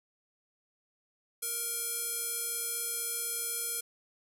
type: tone with band-pass filter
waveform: square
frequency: 467.9 Hz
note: A#4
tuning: 6 cents sharp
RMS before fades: -35 dBFS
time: 1.42-3.81 s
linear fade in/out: 10 ms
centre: 11000 Hz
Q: 2.6
effects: none